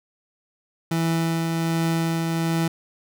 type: tone with tremolo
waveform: 30% pulse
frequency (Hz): 164.81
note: E3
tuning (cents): 0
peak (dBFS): -17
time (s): 0.91-2.68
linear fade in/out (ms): 5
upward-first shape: triangle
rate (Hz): 1.3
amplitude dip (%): 30
effects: none